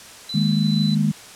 sine tone with tremolo, 3997 Hz, B7, 20 cents sharp, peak -26 dBFS, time 0.29-0.95 s, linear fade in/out 5 ms, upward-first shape triangle, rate 2.4 Hz, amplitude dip 35%
sine chord, D# suspended fourth, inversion none, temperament equal, 155.56 / 207.7 / 233.1 Hz, D#3 / G#3 / A#3, 0 / 0 / 0 cents, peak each -20 / -19 / -25 dBFS, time 0.34-1.12 s, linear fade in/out 10 ms
effects white hiss -41 dBFS RMS until 1.35 s + low-pass 9000 Hz 12 dB/octave

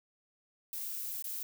violet noise with dropouts, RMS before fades -39 dBFS, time 0.73-1.43 s, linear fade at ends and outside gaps 1 ms, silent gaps 1.224-1.242 s, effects none

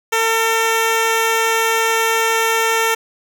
10% pulse tone, 451.2 Hz, A4, 44 cents sharp, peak -6 dBFS, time 0.12-2.95 s, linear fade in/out 10 ms, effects none

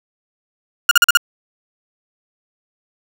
30% pulse tone bursts, 1422 Hz, F6, 31 cents sharp, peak -4 dBFS, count 5, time 0.89-1.172 s, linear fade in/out 2 ms, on 22 ms, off 43 ms, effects none

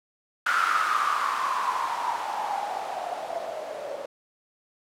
violet noise with low-pass filter sweep, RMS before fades -28 dBFS, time 0.46-4.06 s, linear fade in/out 5 ms, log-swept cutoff 1400 to 560 Hz, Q 8.8, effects none

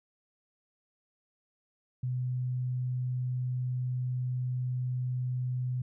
sine tone, 126 Hz, B2, 35 cents sharp, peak -29 dBFS, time 2.03-5.82 s, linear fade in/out 5 ms, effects none

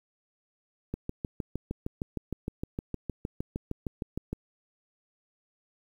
click train, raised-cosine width 3 ms, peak -19 dBFS, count 23, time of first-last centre 0.94-4.33 s, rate 6.49 Hz, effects 9-bit

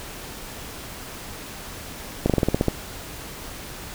slowing click train, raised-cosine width 2 ms, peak -5 dBFS, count 9, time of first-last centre 2.26-2.683 s, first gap 37 ms, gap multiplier 1.1, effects pink hiss -37 dBFS RMS until 3.94 s

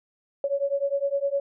sine beating tone pair, 554.4 / 564.2 Hz, C#5 / C#5, 0 / +30 cents, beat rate 9.8 Hz, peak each -26 dBFS, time 0.44-1.4 s, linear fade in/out 2 ms, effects none

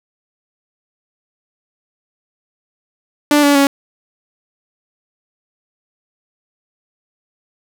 sawtooth tone with pitch steps, 293.7 / 286.2 / 278.8 Hz, D4 / D4 / C#4, 0 / -45 / +10 cents, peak -5 dBFS, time 3.31-3.67 s, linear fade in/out 2 ms, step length 120 ms, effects none

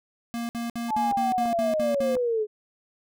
square tone bursts, 234.4 Hz, A#3, 10 cents sharp, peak -29 dBFS, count 9, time 0.34-2.154 s, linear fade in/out 0 ms, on 150 ms, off 58 ms
sine linear sweep, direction down, 879 to 415.3 Hz, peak -22 dBFS, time 0.88-2.47 s, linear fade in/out 50 ms
clicks, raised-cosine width 1 ms, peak -25 dBFS, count 3, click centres 1.124 / 1.457 / 2.168 s
effects none

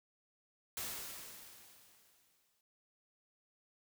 white noise with exponential decay, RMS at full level -40 dBFS, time 0.77-2.61 s, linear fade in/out 2 ms, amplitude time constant 400 ms, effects none

